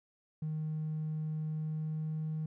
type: tone with pitch glide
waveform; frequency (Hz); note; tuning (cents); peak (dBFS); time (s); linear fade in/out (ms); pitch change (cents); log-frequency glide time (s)
triangle; 155.4 to 156.39; D#3 to D#3; -2 to +9; -30; 0.42-2.46; 5; +11; 1.49-2.27
effects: tanh soft clip ceiling -30 dBFS